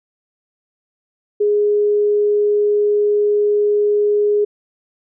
sine tone, 415 Hz, G#4, 1 cent flat, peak -12 dBFS, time 1.4-4.45 s, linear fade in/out 10 ms, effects none

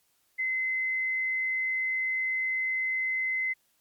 sine tone, 2052 Hz, C7, 34 cents flat, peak -26 dBFS, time 0.38-3.54 s, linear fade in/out 20 ms, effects white hiss -70 dBFS RMS until 3.8 s + MP3 96 kbps

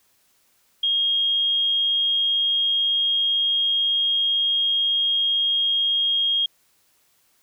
sine tone, 3251 Hz, G#7, 38 cents flat, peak -18 dBFS, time 0.83-6.46 s, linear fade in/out 5 ms, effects white hiss -63 dBFS RMS until 7.42 s

